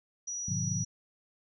sine tone, 5830 Hz, F#8, 26 cents flat, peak -34 dBFS, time 0.27-0.85 s, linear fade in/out 10 ms
sine chord, G# diminished seventh, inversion none, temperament just, 103.83 / 124.59 / 149.51 / 179.41 Hz, G#2 / B2 / D3 / F3, 0 / +16 / +31 / +47 cents, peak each -36 dBFS, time 0.48-0.84 s, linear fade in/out 5 ms
effects none

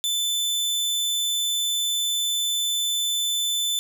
sawtooth tone, 3520 Hz, A7, in tune, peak -19 dBFS, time 0.04-3.79 s, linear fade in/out 0 ms, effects none

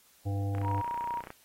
harmonic tone, 99.6 Hz, G2, 28 cents sharp, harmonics 1 / 3 / 5 / 7 / 8, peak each -29 / -39 / -43 / -46 / -47 dBFS, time 0.25-0.82 s, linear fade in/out 20 ms
click train, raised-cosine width 0.5 ms, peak -28 dBFS, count 24, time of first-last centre 0.55-1.304 s, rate 30.5 Hz
sine tone with vibrato, 948 Hz, A#5, 29 cents sharp, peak -31 dBFS, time 0.62-1.23 s, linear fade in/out 50 ms, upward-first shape sine, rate 17 Hz, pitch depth 18 cents each way
effects white hiss -62 dBFS RMS until 1.44 s + AAC 48 kbps

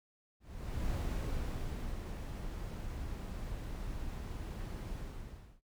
brown noise with ADSR envelope, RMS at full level -35 dBFS, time 0.4-5.61 s, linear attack 510 ms, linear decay 1100 ms, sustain -6 dB, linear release 670 ms, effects noise-tail reverb RT60 0.1 s tail -21 dB re dry

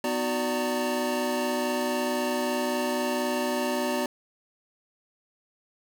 square tone cluster, 248.4 / 312.2 / 370.4 / 586 / 912 Hz, B3 / D#4 / F#4 / D5 / A#5, +10 / +6 / +2 / -4 / -38 cents, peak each -31 / -39 / -33 / -31 / -34 dBFS, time 0.04-4.06 s, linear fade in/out 2 ms, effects none

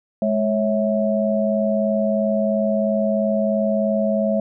sine tone cluster, 210.5 / 550 / 653 Hz, G#3 / C#5 / E5, +24 / -14 / -17 cents, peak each -20 / -23 / -21 dBFS, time 0.22-4.4 s, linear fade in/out 2 ms, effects none

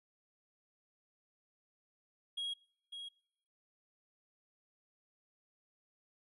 triangle tone with echo, 3293 Hz, G#7, 15 cents flat, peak -35 dBFS, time 2.37-2.54 s, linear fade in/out 10 ms, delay 550 ms, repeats 1, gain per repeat -7 dB, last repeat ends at 3.09 s, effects noise-tail reverb RT60 0.7 s tail -26 dB re dry + resampled to 32000 Hz

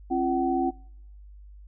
sine tone cluster, 267.7 / 342.4 / 756 Hz, C4 / F4 / F#5, +40 / -34 / +37 cents, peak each -27 dBFS, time 0.1-0.71 s, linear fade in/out 20 ms, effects noise-tail reverb RT60 0.7 s tail -25 dB re dry + added 50 Hz sine -44 dBFS peak until 1.67 s

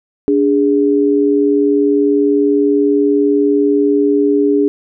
sine tone pair together, 289.9 / 410 Hz, D4 / G#4, -22 / -22 cents, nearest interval tritone, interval 600 cents, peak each -12 dBFS, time 0.28-4.68 s, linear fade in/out 0 ms, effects none

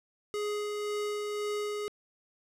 square tone with tremolo, 416.6 Hz, G#4, 5 cents sharp, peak -31 dBFS, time 0.34-1.88 s, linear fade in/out 0 ms, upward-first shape sine, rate 1.9 Hz, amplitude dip 25%, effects low-pass 11000 Hz 12 dB/octave

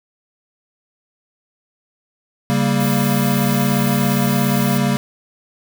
square chord, G diminished, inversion second, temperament equal, 138.59 / 196 / 233.1 Hz, Db3 / G3 / Bb3, 0 / 0 / 0 cents, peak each -20 dBFS, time 2.5-4.97 s, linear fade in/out 0 ms
violet noise, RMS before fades -28 dBFS, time 2.8-4.78 s, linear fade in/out 5 ms
effects none

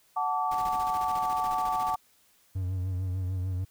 sine chord, D major, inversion first, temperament equal with one note detuned, 740 / 880 / 1155.1 Hz, F#5 / A5 / D6, 0 / 0 / -29 cents, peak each -30 / -30 / -30 dBFS, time 0.16-1.96 s, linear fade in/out 10 ms
pink noise with tremolo, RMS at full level -42 dBFS, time 0.51-1.95 s, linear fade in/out 5 ms, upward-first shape square, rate 14 Hz, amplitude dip 55%
triangle tone with vibrato, 92.5 Hz, F#2, in tune, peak -26 dBFS, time 2.55-3.65 s, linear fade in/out 10 ms, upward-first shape triangle, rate 6.7 Hz, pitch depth 59 cents each way
effects white hiss -64 dBFS RMS until 3.7 s

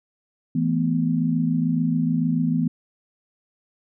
sine chord, E suspended fourth, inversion none, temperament equal, 164.81 / 220 / 246.9 Hz, E3 / A3 / B3, 0 / 0 / 0 cents, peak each -22 / -27 / -22 dBFS, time 0.55-2.68 s, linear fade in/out 5 ms, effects none

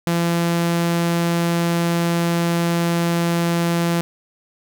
sawtooth tone, 170.1 Hz, F3, 45 cents flat, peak -13 dBFS, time 0.07-4.01 s, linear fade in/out 0 ms, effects none

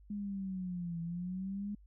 sine linear two-way sweep, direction down then up, 207.7 to 166.2 to 207.7 Hz, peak -36 dBFS, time 0.1-1.75 s, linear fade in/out 5 ms, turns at 1.01 s, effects added 50 Hz sine -56 dBFS peak until 1.86 s

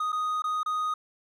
triangle tone with dropouts, 1244.5 Hz, D#6, in tune, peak -24 dBFS, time 0-0.94 s, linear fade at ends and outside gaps 5 ms, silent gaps 0.121-0.127 / 0.421-0.44 / 0.632-0.66 s, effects none

